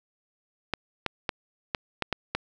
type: clicks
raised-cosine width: 0.3 ms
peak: -10 dBFS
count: 7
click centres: 0.737 / 1.063 / 1.292 / 1.748 / 2.023 / 2.127 / 2.35 s
effects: none